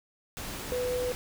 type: tone in noise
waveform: sine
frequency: 497.4 Hz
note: B4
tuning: 12 cents sharp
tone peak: -28 dBFS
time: 0.72-1.12 s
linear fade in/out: 0 ms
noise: pink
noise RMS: -38 dBFS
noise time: 0.37-1.15 s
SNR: +7 dB
effects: none